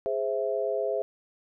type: chord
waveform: sine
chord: Ab augmented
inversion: none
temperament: equal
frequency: 415.3 / 523.3 / 659.3 Hz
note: Ab4 / C5 / E5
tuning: 0 / 0 / 0 cents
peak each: -30 dBFS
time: 0.06-1.02 s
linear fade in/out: 0 ms
effects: none